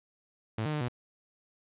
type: tone with pitch steps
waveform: sawtooth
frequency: 109.9 / 152.7 / 150.3 / 122.4 Hz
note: A2 / D#3 / D3 / B2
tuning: -2 / -32 / +40 / -15 cents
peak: -26 dBFS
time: 0.58-0.884 s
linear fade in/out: 5 ms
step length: 76 ms
effects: resampled to 8000 Hz + 11-bit